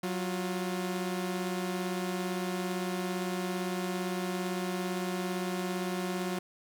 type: tone pair together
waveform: sawtooth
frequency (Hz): 185 / 352.3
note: F#3 / F4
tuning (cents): 0 / +15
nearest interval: major seventh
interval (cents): 1115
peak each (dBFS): -29 / -32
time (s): 0.03-6.39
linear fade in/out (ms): 5
effects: 11-bit